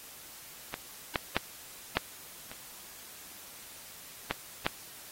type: clicks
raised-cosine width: 0.3 ms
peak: -18 / -11 / -9 / -9 / -26 / -13 / -10 dBFS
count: 7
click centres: 0.741 / 1.158 / 1.366 / 1.97 / 2.515 / 4.31 / 4.665 s
effects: white hiss -49 dBFS RMS until 5.11 s + AAC 48 kbps